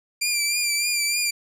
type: tone with vibrato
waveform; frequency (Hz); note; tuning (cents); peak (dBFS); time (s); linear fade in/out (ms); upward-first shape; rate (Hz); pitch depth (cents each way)
15% pulse; 2372; D7; +17; -14; 0.21-1.31; 10; triangle; 3.3; 48
effects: none